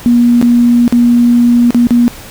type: tone with dropouts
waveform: sine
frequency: 239.5 Hz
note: A#3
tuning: 47 cents sharp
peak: -4 dBFS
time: 0.06-2.08 s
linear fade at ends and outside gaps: 0 ms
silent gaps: 0.414-0.426 / 0.879-0.925 / 1.706-1.746 / 1.87-1.907 s
effects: pink hiss -31 dBFS RMS until 2.3 s